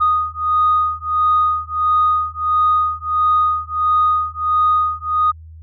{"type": "beating tone pair", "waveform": "sine", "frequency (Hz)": [1239, 1240.5], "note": ["D#6", "D#6"], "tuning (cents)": [-8, -6], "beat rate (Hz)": 1.5, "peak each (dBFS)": [-16, -16], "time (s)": [0, 5.32], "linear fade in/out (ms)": 20, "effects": ["tanh soft clip ceiling -6 dBFS", "added 80 Hz sine -35 dBFS peak until 5.62 s"]}